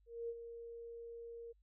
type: tone with ADSR envelope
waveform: sine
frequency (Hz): 466.2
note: A#4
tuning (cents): 0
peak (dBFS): -38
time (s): 0.06-1.53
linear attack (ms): 230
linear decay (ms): 48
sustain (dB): -9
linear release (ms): 20
effects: added 50 Hz sine -68 dBFS peak until 1.62 s